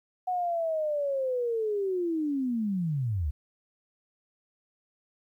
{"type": "linear sweep", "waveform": "sine", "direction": "down", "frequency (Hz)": [740, 65.41], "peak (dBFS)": -26, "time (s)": [0.27, 3.31], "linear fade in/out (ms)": 10, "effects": ["11-bit"]}